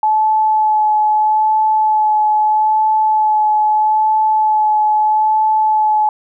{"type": "tone with vibrato", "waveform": "sine", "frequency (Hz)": 860, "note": "A5", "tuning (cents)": -40, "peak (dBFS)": -10, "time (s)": [0.03, 6.09], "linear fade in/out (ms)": 2, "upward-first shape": "sine", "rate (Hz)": 0.78, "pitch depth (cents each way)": 14, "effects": []}